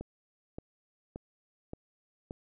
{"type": "click train", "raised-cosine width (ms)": 2, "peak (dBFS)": -26, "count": 5, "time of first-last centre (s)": [0.01, 2.309], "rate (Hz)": 1.74, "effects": []}